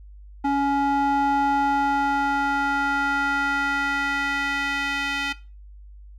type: tone with band-pass filter sweep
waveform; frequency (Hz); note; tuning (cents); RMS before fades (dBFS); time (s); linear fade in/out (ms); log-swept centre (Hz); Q
square; 280; C#4; +18; -23; 0.44-5.33; 10; 640 to 2500; 2
effects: noise-tail reverb RT60 0.3 s tail -17 dB re dry + added 50 Hz sine -41 dBFS peak until 6.18 s